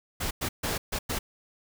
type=noise bursts at uneven times; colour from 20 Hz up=pink; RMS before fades=-30 dBFS; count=5; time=0.2-0.31 / 0.41-0.49 / 0.63-0.78 / 0.92-0.99 / 1.09-1.19 s; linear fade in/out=10 ms; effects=none